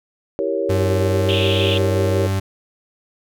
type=chord; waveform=sine; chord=E diminished seventh; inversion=none; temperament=equal; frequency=329.6 / 392 / 466.2 / 554.4 Hz; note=E4 / G4 / Bb4 / Db5; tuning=0 / 0 / 0 / 0 cents; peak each=-26 / -23 / -24 / -23 dBFS; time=0.39-2.27 s; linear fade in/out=0 ms
type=tone with pitch glide; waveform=40% pulse; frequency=95.5 to 96.61 Hz; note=G2 to G2; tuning=-45 to -25 cents; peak=-17 dBFS; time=0.69-2.4 s; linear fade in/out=10 ms; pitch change=+20 cents; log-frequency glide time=0.81-1.47 s
type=band-pass noise; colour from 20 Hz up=white; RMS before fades=-24 dBFS; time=1.29-1.78 s; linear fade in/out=0 ms; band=2500 to 3600 Hz; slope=96 dB/octave
effects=none